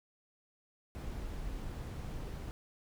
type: noise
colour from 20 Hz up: brown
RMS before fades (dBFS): -41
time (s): 0.95-2.51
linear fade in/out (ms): 0
effects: none